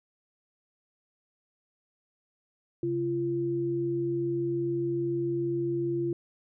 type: tone pair together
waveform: sine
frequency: 135.88 / 342.8 Hz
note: C#3 / F4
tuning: -34 / -32 cents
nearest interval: octave + major third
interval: 1602 cents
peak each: -34 / -27 dBFS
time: 2.83-6.13 s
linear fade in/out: 2 ms
effects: none